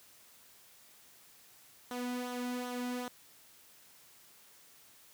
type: tone with flanger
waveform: sawtooth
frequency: 247 Hz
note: B3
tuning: in tune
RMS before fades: -38 dBFS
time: 1.91-3.08 s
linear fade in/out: 0 ms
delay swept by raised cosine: 0.41 to 1.81 ms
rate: 2.6 Hz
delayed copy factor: -0.55
effects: white hiss -60 dBFS RMS until 5.13 s + high-pass 60 Hz 12 dB/octave